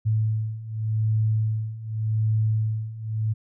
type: beating tone pair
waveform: sine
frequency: 108.8 / 109.66 Hz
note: A2 / A2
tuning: -19 / -5 cents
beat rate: 0.86 Hz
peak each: -26 / -23 dBFS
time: 0.05-3.34 s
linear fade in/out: 20 ms
effects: none